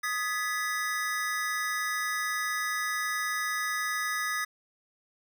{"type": "chord", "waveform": "square", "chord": "G# minor", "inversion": "second", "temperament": "equal with one note detuned", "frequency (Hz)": [1244.5, 1694.2, 1975.5], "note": ["D#6", "G#6", "B6"], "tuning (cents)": [0, 34, 0], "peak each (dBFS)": -34, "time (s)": [0.03, 4.45], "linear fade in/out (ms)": 10, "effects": []}